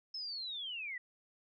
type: linear sweep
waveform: sine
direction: down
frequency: 5274 to 1900 Hz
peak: -39 dBFS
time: 0.14-0.98 s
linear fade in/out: 5 ms
effects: none